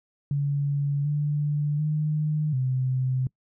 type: tone with pitch steps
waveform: sine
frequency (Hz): 142.4 / 147.3 / 152.4 / 129.5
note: C#3 / D3 / D#3 / C3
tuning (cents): +47 / +6 / -36 / -17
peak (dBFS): -22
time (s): 0.31-3.27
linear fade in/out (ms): 2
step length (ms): 740
effects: noise-tail reverb RT60 0.1 s tail -24 dB re dry